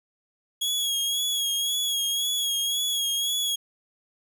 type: tone with vibrato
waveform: sawtooth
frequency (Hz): 3322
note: G#7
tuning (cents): 0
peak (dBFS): -21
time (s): 0.61-3.56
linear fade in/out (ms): 10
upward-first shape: sine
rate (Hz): 1.9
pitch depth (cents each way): 39
effects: none